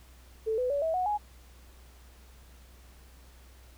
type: tone with pitch steps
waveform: sine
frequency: 441.6 / 501.4 / 569.4 / 646.5 / 734.1 / 833.6 Hz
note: A4 / B4 / C#5 / E5 / F#5 / G#5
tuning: +6 / +26 / +46 / -34 / -14 / +6 cents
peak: -26 dBFS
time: 0.46-1.18 s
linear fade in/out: 20 ms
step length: 120 ms
effects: added 62 Hz sine -52 dBFS peak until 3.77 s + pink hiss -59 dBFS RMS until 3.77 s